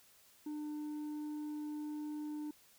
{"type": "tone with tanh clipping", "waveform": "sine", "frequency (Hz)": 300.1, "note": "D4", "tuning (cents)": 38, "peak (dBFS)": -40, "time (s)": [0.46, 2.51], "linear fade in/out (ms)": 5, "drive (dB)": 4, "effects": ["white hiss -65 dBFS RMS until 2.78 s"]}